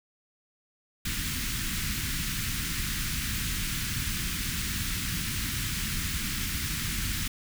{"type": "band-stop noise", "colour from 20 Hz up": "pink", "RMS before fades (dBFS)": -31, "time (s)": [1.05, 7.28], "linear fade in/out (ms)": 5, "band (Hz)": [250, 1500], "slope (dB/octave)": 24, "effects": []}